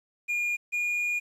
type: tone pair in turn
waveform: triangle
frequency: 2423 / 2433 Hz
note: D#7 / D#7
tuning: -47 / -39 cents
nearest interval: unison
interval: 8 cents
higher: second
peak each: -24 dBFS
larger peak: neither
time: 0.28-0.57 / 0.72-1.2 s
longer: second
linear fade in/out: 20 ms
effects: resampled to 32000 Hz + 10-bit